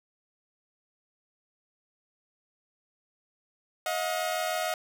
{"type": "tone pair together", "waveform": "sawtooth", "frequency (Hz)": [632.5, 719], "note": ["D#5", "F#5"], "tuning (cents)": [28, -50], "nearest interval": "major second", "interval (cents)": 222, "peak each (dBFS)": -27, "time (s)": [3.86, 4.74], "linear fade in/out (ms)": 2, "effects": []}